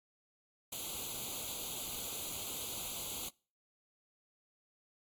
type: noise with comb filter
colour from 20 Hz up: white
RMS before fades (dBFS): -41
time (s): 0.72-3.29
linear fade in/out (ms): 5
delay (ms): 0.28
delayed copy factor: +0.9
effects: noise-tail reverb RT60 0.4 s tail -26 dB re dry + AAC 64 kbps